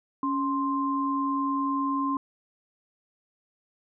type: tone pair together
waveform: sine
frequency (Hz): 278.5 / 1048.4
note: C#4 / C6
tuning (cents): +8 / +3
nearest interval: octave + major seventh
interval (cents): 2295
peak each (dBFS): -27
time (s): 0.23-2.17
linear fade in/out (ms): 2
effects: none